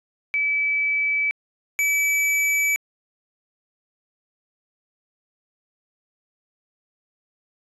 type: tone pair in turn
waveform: sine / square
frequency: 2300 / 2300 Hz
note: D7 / D7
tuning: -37 / -37 cents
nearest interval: unison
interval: 0 cents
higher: neither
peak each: -19 dBFS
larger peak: neither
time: 0.34-1.31 / 1.79-2.76 s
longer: neither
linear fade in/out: 0 ms
effects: resampled to 32000 Hz